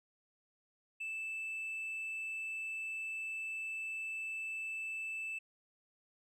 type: tone with hard clipping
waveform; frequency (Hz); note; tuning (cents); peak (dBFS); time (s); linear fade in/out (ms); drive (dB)
triangle; 2637; E7; 0; -37; 1-5.39; 10; 1
effects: none